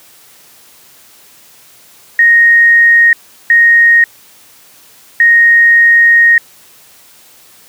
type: tone bursts at uneven times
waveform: sine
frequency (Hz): 1864.7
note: A#6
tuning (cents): 0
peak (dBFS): -3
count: 3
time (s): 2.19-3.13 / 3.5-4.04 / 5.2-6.38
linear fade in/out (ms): 2
effects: white hiss -42 dBFS RMS until 7.68 s + high-pass 80 Hz 12 dB/octave